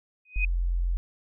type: tone with exponential growth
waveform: sine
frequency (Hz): 2501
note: D#7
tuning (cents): +8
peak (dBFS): -22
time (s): 0.25-0.45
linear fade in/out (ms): 5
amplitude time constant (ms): 43
type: tone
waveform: sine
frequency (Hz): 43.65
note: F1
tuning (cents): 0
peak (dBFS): -23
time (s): 0.36-0.97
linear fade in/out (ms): 0
effects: none